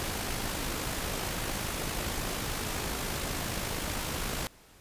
pink noise with amplitude modulation, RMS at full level -32 dBFS, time 0-4.47 s, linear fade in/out 0 ms, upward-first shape sine, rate 52.9 Hz, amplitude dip 35%, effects pink hiss -57 dBFS RMS until 4.8 s + resampled to 32000 Hz

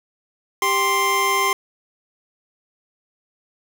25% pulse tone pair together, 393.2 / 1048 Hz, G4 / C6, +5 / +2 cents, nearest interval octave + perfect fourth, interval 1697 cents, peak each -20 / -14 dBFS, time 0.62-1.53 s, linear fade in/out 2 ms, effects none

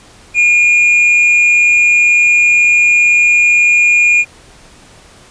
triangle tone with amplitude modulation, 2426 Hz, D#7, 44 cents flat, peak -3 dBFS, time 0.34-4.25 s, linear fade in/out 50 ms, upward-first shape sine, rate 221 Hz, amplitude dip 35%, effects pink hiss -41 dBFS RMS until 5.3 s + resampled to 22050 Hz

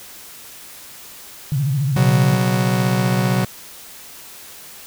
sine tone with vibrato, 138.59 Hz, C#3, in tune, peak -16 dBFS, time 1.52-2.34 s, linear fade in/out 0 ms, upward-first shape sine, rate 14 Hz, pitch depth 150 cents each way
45% pulse chord, B suspended second, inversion none, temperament just, 123.47 / 138.9 / 185.21 Hz, B2 / C#3 / F#3, 0 / +4 / +2 cents, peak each -19 / -24 / -19 dBFS, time 1.96-3.45 s, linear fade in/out 5 ms
effects white hiss -39 dBFS RMS until 4.86 s

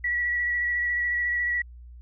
sine tone with vibrato, 1937 Hz, B6, 34 cents flat, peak -23 dBFS, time 0.04-1.62 s, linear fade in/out 5 ms, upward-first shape square, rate 14 Hz, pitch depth 14 cents each way, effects added 60 Hz sine -42 dBFS peak until 2.01 s

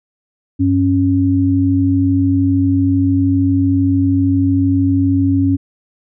sine tone pair together, 96.11 / 275.4 Hz, G2 / C#4, -34 / -11 cents, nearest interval octave + tritone, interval 1823 cents, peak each -15 / -12 dBFS, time 0.59-5.57 s, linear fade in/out 20 ms, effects none

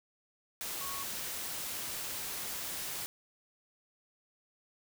sine tone in noise, 1108.7 Hz, C#6, in tune, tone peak -42 dBFS, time 0.81-1.03 s, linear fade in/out 0 ms, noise white, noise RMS -39 dBFS, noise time 0.61-3.06 s, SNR -6 dB, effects none

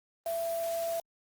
sine tone in noise, 669 Hz, E5, 25 cents sharp, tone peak -30 dBFS, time 0.26-1 s, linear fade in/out 2 ms, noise white, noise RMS -44 dBFS, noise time 0.26-1 s, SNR +11 dB, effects Opus 32 kbps

